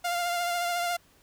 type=tone with vibrato; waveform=sawtooth; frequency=698.5 Hz; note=F5; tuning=in tune; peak=-23 dBFS; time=0.04-0.97 s; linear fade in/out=10 ms; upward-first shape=triangle; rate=14 Hz; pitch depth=29 cents each way; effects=pink hiss -61 dBFS RMS until 1.22 s